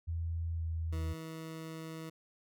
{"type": "tone with pitch glide", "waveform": "sine", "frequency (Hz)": [83.1, 81.77], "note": ["E2", "E2"], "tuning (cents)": [15, -13], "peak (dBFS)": -33, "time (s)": [0.07, 1.14], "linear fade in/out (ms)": 20, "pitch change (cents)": -28, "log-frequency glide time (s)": [0.55, 0.62]}
{"type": "tone", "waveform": "20% pulse", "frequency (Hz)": 160.9, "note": "E3", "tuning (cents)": -42, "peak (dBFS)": -37, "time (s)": [0.92, 2.1], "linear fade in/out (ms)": 10}
{"effects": []}